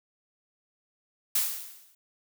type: noise with exponential decay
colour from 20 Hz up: blue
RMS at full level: -23 dBFS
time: 1.35-1.95 s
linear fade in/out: 5 ms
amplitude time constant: 130 ms
effects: none